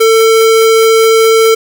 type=tone; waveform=square; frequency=447.6 Hz; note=A4; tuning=30 cents sharp; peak=-5 dBFS; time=0-1.55 s; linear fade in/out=10 ms; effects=none